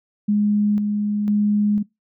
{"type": "tone with tremolo", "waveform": "sine", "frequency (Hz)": 207.7, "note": "G#3", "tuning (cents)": 0, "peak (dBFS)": -15, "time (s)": [0.28, 1.83], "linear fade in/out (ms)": 10, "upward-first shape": "square", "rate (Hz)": 1, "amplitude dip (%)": 35, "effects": ["noise-tail reverb RT60 0.2 s tail -23 dB re dry"]}